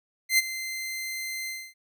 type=tone with ADSR envelope; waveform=sawtooth; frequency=2077 Hz; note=C7; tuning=13 cents flat; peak=-13 dBFS; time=0.29-1.74 s; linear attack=93 ms; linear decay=26 ms; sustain=-15 dB; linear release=260 ms; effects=none